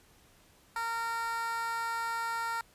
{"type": "tone with high-pass filter", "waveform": "15% pulse", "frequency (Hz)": 460, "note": "A#4", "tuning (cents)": -23, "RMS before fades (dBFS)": -34, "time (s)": [0.76, 2.61], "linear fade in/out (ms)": 2, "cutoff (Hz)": 1100, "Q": 6.3, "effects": ["pink hiss -62 dBFS RMS until 2.74 s", "resampled to 32000 Hz"]}